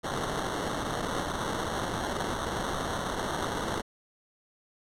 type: noise with sample-and-hold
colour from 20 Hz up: white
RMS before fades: -32 dBFS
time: 0.03-3.82 s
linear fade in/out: 20 ms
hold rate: 2450 Hz
effects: low-pass 10000 Hz 12 dB/octave